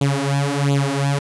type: tone with flanger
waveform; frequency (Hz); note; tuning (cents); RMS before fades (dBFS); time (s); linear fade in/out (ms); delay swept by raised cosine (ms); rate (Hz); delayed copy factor
sawtooth; 140.3; C#3; +21; -19; 0.01-1.19; 5; 0.27 to 5.97; 1.4; +0.85
effects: resampled to 24000 Hz